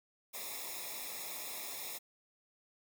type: noise with comb filter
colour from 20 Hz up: white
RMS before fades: -43 dBFS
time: 0.33-1.99 s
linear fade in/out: 20 ms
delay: 0.66 ms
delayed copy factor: -1
effects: none